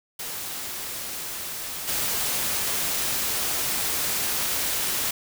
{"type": "noise with level steps", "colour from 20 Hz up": "white", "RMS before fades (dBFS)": [-33, -26], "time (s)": [0.19, 5.11], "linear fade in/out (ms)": 5, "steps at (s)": 1.87, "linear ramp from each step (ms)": 20, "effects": []}